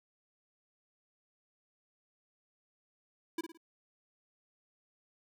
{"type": "tone with echo", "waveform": "square", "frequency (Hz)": 329.6, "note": "E4", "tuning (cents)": 0, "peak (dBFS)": -33, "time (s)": [3.38, 3.41], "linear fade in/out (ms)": 5, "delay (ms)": 55, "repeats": 3, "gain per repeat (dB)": -8, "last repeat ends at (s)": 3.575, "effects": []}